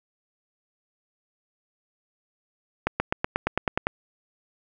accelerating click train, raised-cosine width 0.5 ms, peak -7 dBFS, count 10, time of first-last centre 2.87-3.869 s, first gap 130 ms, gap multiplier 0.96, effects none

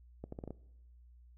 accelerating click train, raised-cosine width 2 ms, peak -29 dBFS, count 6, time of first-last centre 0.24-0.506 s, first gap 84 ms, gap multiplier 0.77, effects noise-tail reverb RT60 0.9 s tail -21 dB re dry + added 60 Hz sine -56 dBFS peak until 1.37 s

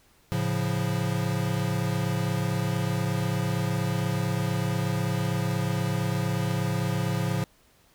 square chord, A augmented, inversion none, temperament equal, 110 / 138.59 / 174.61 Hz, A2 / C#3 / E#3, 0 / 0 / 0 cents, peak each -30 dBFS, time 0.32-7.44 s, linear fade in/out 0 ms, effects pink hiss -61 dBFS RMS until 7.94 s

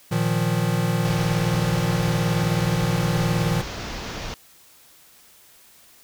square chord, Bb suspended fourth, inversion none, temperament equal, 116.54 / 155.56 / 174.61 Hz, Bb2 / Eb3 / F3, 0 / 0 / 0 cents, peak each -25 dBFS, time 0.11-3.62 s, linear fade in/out 10 ms
pink low-pass noise, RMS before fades -32 dBFS, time 1.05-4.34 s, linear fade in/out 0 ms, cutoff 6500 Hz, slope 48 dB/octave
effects white hiss -52 dBFS RMS until 6.03 s

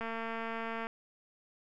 click train, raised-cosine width 0.5 ms, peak -24 dBFS, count 196, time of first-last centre 0.01-0.869 s, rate 227 Hz, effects none

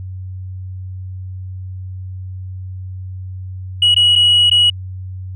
sine tone with dropouts, 2914 Hz, F#7, 27 cents flat, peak -6 dBFS, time 3.82-4.7 s, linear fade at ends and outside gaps 5 ms, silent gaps 3.945-3.963 / 4.155-4.159 / 4.499-4.513 s, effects tanh soft clip ceiling -6 dBFS + added 93 Hz sine -25 dBFS peak until 5.35 s

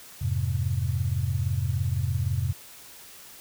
sine chord, F minor, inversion none, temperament just, 87.31 / 104.77 / 130.96 Hz, F2 / Ab2 / C3, 0 / +16 / +2 cents, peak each -28 dBFS, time 0.21-2.53 s, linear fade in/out 10 ms, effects white hiss -47 dBFS RMS until 3.4 s

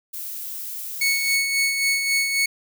violet noise, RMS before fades -32 dBFS, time 0.13-1.36 s, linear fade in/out 10 ms
sawtooth tone with tremolo, 2211 Hz, C#7, 5 cents flat, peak -14 dBFS, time 1.01-2.46 s, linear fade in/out 5 ms, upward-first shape sine, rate 3.7 Hz, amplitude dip 45%
effects none

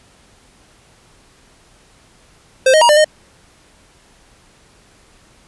square tone with pitch steps, 523 / 624 / 949 / 597 / 615 Hz, C5 / D#5 / A#5 / D5 / D#5, -1 / +5 / +31 / +28 / -20 cents, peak -8 dBFS, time 2.66-3.045 s, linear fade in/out 5 ms, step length 77 ms, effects pink hiss -50 dBFS RMS until 5.47 s + resampled to 24000 Hz

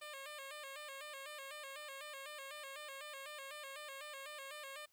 10% pulse tone with vibrato, 571 Hz, D5, 49 cents flat, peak -39 dBFS, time 0.01-4.86 s, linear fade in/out 10 ms, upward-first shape square, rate 4 Hz, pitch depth 85 cents each way, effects white hiss -75 dBFS RMS until 4.92 s

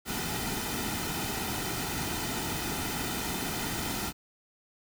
pink noise with comb filter, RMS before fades -33 dBFS, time 0.05-4.13 s, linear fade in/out 50 ms, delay 1.8 ms, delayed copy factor -0.6, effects none

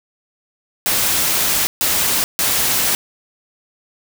white noise bursts at uneven times, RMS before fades -17 dBFS, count 3, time 0.86-1.67 / 1.81-2.24 / 2.39-2.95 s, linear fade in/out 0 ms, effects none

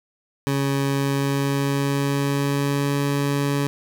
20% pulse tone with pitch glide, 138.59 to 141.67 Hz, C#3 to C#3, 0 to +38 cents, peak -15 dBFS, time 0.47-3.67 s, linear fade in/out 0 ms, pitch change +38 cents, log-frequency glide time 0.98-2.96 s, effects none

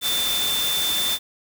sine tone in noise, 3547 Hz, A7, 13 cents sharp, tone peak -22 dBFS, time 0.01-1.19 s, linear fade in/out 50 ms, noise white, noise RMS -26 dBFS, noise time 0.01-1.19 s, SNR +1 dB, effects none

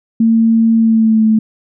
sine tone with pitch glide, 226.3 to 219 Hz, A3 to A3, +49 to -8 cents, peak -7 dBFS, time 0.2-1.39 s, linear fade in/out 5 ms, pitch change -57 cents, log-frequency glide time 0.78-1.24 s, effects none

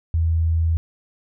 sine tone, 81.9 Hz, E2, 11 cents flat, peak -16 dBFS, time 0.14-0.77 s, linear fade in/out 0 ms, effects none

